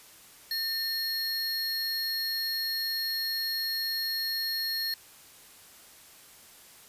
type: tone pair together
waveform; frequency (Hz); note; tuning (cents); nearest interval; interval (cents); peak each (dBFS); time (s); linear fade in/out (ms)
square; 1809 / 4298; A6 / C8; +48 / +46; octave + minor third; 1498; -37 / -30; 0.51-4.94; 2
effects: white hiss -53 dBFS RMS until 6.88 s + resampled to 32000 Hz